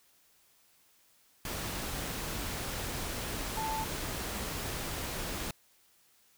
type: tone in noise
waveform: sine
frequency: 880 Hz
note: A5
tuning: in tune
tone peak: -33 dBFS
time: 3.57-3.84 s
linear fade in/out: 2 ms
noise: pink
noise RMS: -37 dBFS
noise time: 1.45-5.51 s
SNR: +1 dB
effects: white hiss -66 dBFS RMS until 6.37 s